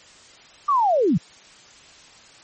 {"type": "linear sweep", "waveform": "sine", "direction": "down", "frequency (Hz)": [1198, 130.7], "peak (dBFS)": -15, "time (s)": [0.68, 1.18], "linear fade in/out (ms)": 10, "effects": ["white hiss -48 dBFS RMS until 2.43 s", "MP3 32 kbps"]}